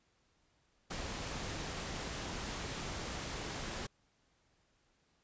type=noise; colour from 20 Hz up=pink; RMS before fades=-41 dBFS; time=0.9-3.87 s; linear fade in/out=10 ms; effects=pink hiss -74 dBFS RMS until 5.23 s + resampled to 16000 Hz